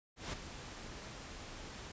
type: noise with ADSR envelope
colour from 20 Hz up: pink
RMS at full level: -39 dBFS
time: 0.16-1.92 s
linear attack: 170 ms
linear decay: 9 ms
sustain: -9 dB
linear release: 8 ms
effects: resampled to 16000 Hz